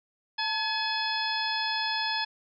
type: harmonic tone with a mistuned harmonic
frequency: 850 Hz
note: G#5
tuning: 40 cents sharp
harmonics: 1 / 2 / 3 / 4 / 5 / 6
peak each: -32 / -33 / -37 / -34 / -36 / -34 dBFS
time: 0.38-2.25 s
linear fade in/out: 10 ms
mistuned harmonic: 1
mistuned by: +74 cents
effects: none